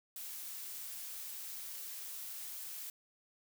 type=noise; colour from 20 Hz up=blue; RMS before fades=-45 dBFS; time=0.16-2.9 s; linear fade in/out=2 ms; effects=none